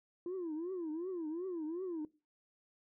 sine tone with vibrato, 340 Hz, F4, 46 cents flat, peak -35 dBFS, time 0.26-2.05 s, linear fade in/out 2 ms, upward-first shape triangle, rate 2.7 Hz, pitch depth 220 cents each way, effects noise-tail reverb RT60 0.3 s tail -21 dB re dry + tanh soft clip ceiling -35 dBFS

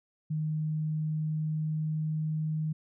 sine tone with pitch glide, 154.8 to 155.79 Hz, D#3 to D#3, -9 to +3 cents, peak -28 dBFS, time 0.3-2.73 s, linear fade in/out 10 ms, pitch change +12 cents, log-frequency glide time 0.41-2.52 s, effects none

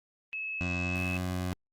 sine tone, 2590 Hz, E7, 31 cents flat, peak -33 dBFS, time 0.33-1.17 s, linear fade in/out 0 ms
20% pulse tone with pitch glide, 89.1 to 90.97 Hz, F2 to F#2, +35 to -29 cents, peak -26 dBFS, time 0.61-1.53 s, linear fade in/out 0 ms, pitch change +36 cents, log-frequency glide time 0.8-0.99 s
effects Opus 24 kbps

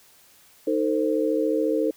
sine chord, A diminished, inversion second, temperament equal with one note detuned, 311.1 / 449.2 / 523.3 Hz, Eb4 / A4 / C5, 0 / +36 / 0 cents, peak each -24 / -24 / -26 dBFS, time 0.67-1.91 s, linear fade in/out 5 ms, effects white hiss -55 dBFS RMS until 1.96 s

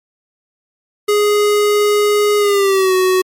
square tone with pitch glide, 415.3 to 372.1 Hz, G#4 to F#4, 0 to +10 cents, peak -11 dBFS, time 1.08-3.22 s, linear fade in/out 10 ms, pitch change -190 cents, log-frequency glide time 2.38-2.94 s, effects MP3 64 kbps

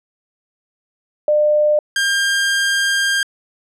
sine / sawtooth tone pair in turn, 600 / 1601.8 Hz, D5 / G6, +37 / +37 cents, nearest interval octave + perfect fourth, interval 1700 cents, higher second, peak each -11 dBFS, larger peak neither, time 1.28-1.79 / 1.96-3.23 s, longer second, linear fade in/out 2 ms, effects low-pass 10000 Hz 12 dB/octave

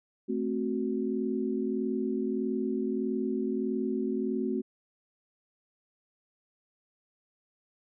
sine chord, F# diminished, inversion first, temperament equal, 220 / 261.6 / 370 Hz, A3 / C4 / F#4, 0 / 0 / 0 cents, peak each -32 dBFS, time 0.28-4.62 s, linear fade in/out 20 ms, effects none

